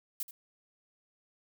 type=noise with echo; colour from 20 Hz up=violet; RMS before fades=-35 dBFS; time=0.2-0.23 s; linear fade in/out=2 ms; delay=80 ms; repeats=1; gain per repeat=-13 dB; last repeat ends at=0.31 s; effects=none